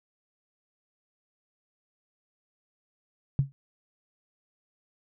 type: tone with exponential decay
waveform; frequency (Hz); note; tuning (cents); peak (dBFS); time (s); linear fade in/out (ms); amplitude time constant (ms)
sine; 137.6; C#3; -12; -16; 3.39-3.52; 0; 27
effects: none